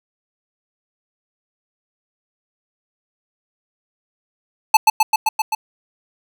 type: tone with echo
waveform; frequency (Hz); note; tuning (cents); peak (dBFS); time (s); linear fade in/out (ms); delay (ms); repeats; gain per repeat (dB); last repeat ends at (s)
square; 872; A5; -16; -6; 4.74-4.77; 5; 130; 6; -2; 5.55
effects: none